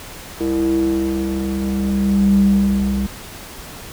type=tone with band-pass filter sweep; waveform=square; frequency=66.3 Hz; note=C2; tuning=23 cents sharp; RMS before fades=-17 dBFS; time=0.4-3.07 s; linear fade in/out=10 ms; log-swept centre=370 to 160 Hz; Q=6.2; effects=pink hiss -35 dBFS RMS until 3.92 s